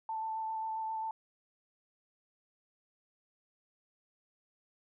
sine tone with vibrato, 884 Hz, A5, 8 cents sharp, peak -34 dBFS, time 0.09-1.11 s, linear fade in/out 2 ms, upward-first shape square, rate 7.5 Hz, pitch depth 10 cents each way, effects none

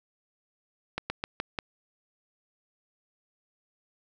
slowing click train, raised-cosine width 0.3 ms, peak -14 dBFS, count 5, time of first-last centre 0.98-1.588 s, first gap 120 ms, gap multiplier 1.16, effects none

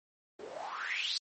white noise with band-pass filter sweep, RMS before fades -38 dBFS, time 0.39-1.18 s, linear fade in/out 5 ms, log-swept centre 360 to 4700 Hz, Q 7.3, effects MP3 32 kbps

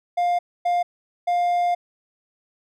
triangle tone bursts at uneven times, 704 Hz, F5, 14 cents sharp, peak -16 dBFS, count 3, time 0.17-0.39 / 0.65-0.83 / 1.27-1.75 s, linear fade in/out 10 ms, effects none

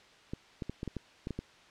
clicks, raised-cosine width 3 ms, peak -23 dBFS, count 9, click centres 0.335 / 0.622 / 0.696 / 0.831 / 0.877 / 0.967 / 1.271 / 1.307 / 1.39 s, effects white hiss -58 dBFS RMS until 1.7 s + low-pass 4000 Hz 12 dB/octave

